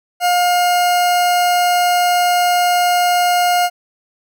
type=tone; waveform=40% pulse; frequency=711 Hz; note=F5; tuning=31 cents sharp; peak=-11 dBFS; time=0.2-3.7 s; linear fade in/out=50 ms; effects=none